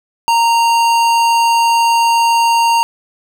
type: tone with hard clipping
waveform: sine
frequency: 927 Hz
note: A#5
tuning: 10 cents flat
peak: -11 dBFS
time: 0.28-2.83 s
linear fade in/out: 0 ms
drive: 17 dB
effects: none